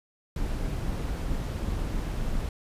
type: noise with amplitude modulation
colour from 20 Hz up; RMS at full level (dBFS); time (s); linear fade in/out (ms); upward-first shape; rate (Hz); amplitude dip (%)
brown; -28; 0.36-2.49; 2; sine; 249; 35
effects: resampled to 32000 Hz